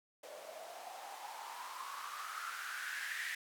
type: noise with band-pass filter sweep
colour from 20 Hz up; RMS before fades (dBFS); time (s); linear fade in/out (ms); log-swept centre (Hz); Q
blue; -45; 0.23-3.35; 5; 560 to 1900; 6.9
effects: none